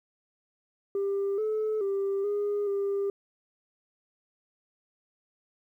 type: tone with pitch steps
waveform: sine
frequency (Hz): 396.6 / 432.4 / 393.9 / 410.4 / 398.4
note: G4 / A4 / G4 / G#4 / G4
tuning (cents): +20 / -30 / +8 / -21 / +28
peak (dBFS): -24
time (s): 0.95-3.1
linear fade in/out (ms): 2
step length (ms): 430
effects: tanh soft clip ceiling -24 dBFS + 11-bit